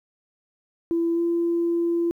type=tone with pitch glide; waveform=sine; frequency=335.6 to 340.1 Hz; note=E4 to F4; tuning=+31 to -46 cents; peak=-19 dBFS; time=0.91-2.11 s; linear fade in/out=0 ms; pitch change=+23 cents; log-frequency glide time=1.14-1.2 s; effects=tanh soft clip ceiling -15 dBFS + 10-bit